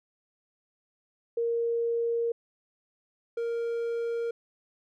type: tone pair in turn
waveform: sine / triangle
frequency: 466.2 / 466.2 Hz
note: A#4 / A#4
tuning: 0 / 0 cents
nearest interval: unison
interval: 0 cents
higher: neither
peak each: -25 / -26 dBFS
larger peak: first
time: 1.37-2.32 / 3.37-4.31 s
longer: first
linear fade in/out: 5 ms
effects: none